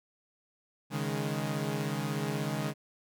sawtooth chord, C# suspended second, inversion none, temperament equal with one note detuned, 139.07 / 155.56 / 207.7 Hz, C#3 / D#3 / G#3, +6 / 0 / 0 cents, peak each -31 / -31 / -32 dBFS, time 0.9-2.74 s, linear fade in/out 50 ms, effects none

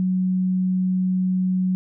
sine tone, 185 Hz, F#3, in tune, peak -18 dBFS, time 0-1.75 s, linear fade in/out 0 ms, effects none

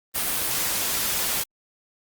white noise, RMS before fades -25 dBFS, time 0.14-1.44 s, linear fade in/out 20 ms, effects Opus 32 kbps

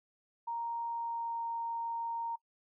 sine tone with pitch glide, 932.3 to 926.4 Hz, A#5 to A#5, 0 to -11 cents, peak -34 dBFS, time 0.47-2.36 s, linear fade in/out 10 ms, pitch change -11 cents, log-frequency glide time 0.88-1.44 s, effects noise-tail reverb RT60 0.1 s tail -23 dB re dry

